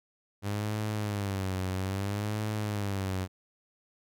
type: tone with vibrato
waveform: sawtooth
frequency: 100 Hz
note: G2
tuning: 35 cents sharp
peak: -26 dBFS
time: 0.42-3.28 s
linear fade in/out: 50 ms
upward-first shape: sine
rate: 0.61 Hz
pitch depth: 120 cents each way
effects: none